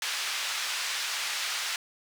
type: band-pass noise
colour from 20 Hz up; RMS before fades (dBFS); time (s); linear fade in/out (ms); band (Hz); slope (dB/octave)
white; -32; 0.02-1.76; 2; 1200 to 4800; 12
effects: none